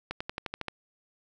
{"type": "accelerating click train", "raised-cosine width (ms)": 0.3, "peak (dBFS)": -17, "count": 8, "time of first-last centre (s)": [0.11, 0.683], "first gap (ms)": 95, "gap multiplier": 0.95, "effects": []}